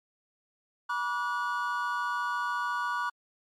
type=tone cluster; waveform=triangle; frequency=969 / 1155 / 1457 Hz; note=B5 / D6 / F#6; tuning=-33 / -29 / -27 cents; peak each=-31 dBFS; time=0.89-3.1 s; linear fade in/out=10 ms; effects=MP3 64 kbps